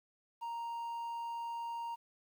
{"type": "tone with quantisation", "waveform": "triangle", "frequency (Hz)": 932.3, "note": "A#5", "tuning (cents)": 0, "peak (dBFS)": -36, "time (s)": [0.41, 1.96], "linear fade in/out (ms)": 20, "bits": 11, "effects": []}